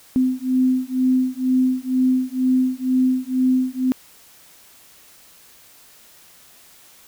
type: beating tone pair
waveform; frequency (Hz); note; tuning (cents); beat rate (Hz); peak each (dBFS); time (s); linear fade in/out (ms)
sine; 255.8 / 257.9; C4 / C4; -39 / -25; 2.1; -19 / -19; 0.16-3.92; 0
effects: white hiss -49 dBFS RMS until 7.07 s